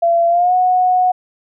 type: tone with pitch glide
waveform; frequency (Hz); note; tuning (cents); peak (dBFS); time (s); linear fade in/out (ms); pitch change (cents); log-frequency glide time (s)
sine; 680 to 733; F5 to F#5; -46 to -16; -10; 0.02-1.12; 10; +130; 0.28-0.54
effects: none